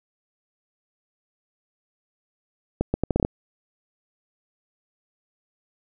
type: accelerating click train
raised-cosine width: 2 ms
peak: -8 dBFS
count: 8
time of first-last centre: 2.81-3.249 s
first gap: 130 ms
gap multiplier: 0.74
effects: none